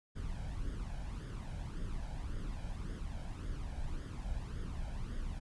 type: noise with flanger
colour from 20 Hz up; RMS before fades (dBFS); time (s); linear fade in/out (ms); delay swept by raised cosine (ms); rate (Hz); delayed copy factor
brown; -40; 0.15-5.4; 20; 0.59 to 1.31; 1.8; +0.6
effects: resampled to 24000 Hz